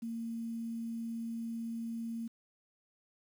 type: tone with quantisation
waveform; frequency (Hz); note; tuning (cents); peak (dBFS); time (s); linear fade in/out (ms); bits
sine; 229.5; A#3; -27; -36; 0.02-2.28; 10; 10
effects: none